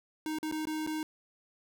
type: tone with dropouts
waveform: square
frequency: 311.1 Hz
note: D#4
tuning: in tune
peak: -33 dBFS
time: 0.26-1.03 s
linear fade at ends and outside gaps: 1 ms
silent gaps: 0.386-0.429 / 0.514-0.523 / 0.654-0.671 / 0.865-0.873 s
effects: none